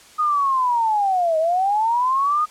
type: linear two-way sweep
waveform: sine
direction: down then up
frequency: 1247 to 623 to 1247 Hz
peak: -16 dBFS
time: 0.18-2.46 s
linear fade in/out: 20 ms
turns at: 1.38 s
effects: white hiss -47 dBFS RMS until 2.5 s + low-pass 9000 Hz 12 dB/octave